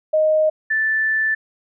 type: tone pair in turn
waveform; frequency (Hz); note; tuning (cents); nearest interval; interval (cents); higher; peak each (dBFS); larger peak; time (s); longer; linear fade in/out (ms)
sine; 622 / 1759.3; D#5 / A6; -1 / -1; octave + tritone; 1800; second; -13 / -16; first; 0.13-0.5 / 0.7-1.35; second; 10
effects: none